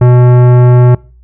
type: tone with tanh clipping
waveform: sine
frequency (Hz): 123.47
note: B2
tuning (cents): 0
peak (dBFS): -4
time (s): 0.01-0.95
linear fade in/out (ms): 5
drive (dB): 17
effects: noise-tail reverb RT60 0.4 s tail -24 dB re dry + added 60 Hz sine -37 dBFS peak until 1.23 s